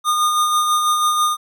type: tone with tremolo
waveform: square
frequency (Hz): 1220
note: D#6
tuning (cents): -34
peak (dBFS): -14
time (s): 0.04-1.37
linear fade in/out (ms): 50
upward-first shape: sine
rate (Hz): 6.1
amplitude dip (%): 35
effects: none